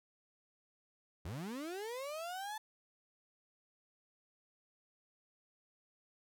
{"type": "linear sweep", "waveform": "35% pulse", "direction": "up", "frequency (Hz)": [70.5, 880], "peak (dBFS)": -39, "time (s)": [1.25, 2.58], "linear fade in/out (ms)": 5, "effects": []}